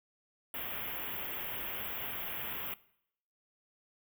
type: band-stop noise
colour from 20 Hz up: white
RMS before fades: -39 dBFS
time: 0.54-2.74 s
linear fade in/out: 2 ms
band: 3400 to 12000 Hz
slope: 96 dB/octave
effects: noise-tail reverb RT60 0.7 s tail -20 dB re dry